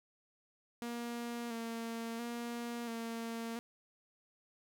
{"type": "tone with vibrato", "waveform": "sawtooth", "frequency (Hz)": 233.1, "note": "A#3", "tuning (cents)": 0, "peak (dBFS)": -35, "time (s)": [0.82, 3.59], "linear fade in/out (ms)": 0, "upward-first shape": "square", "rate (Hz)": 0.73, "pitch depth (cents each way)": 28, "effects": []}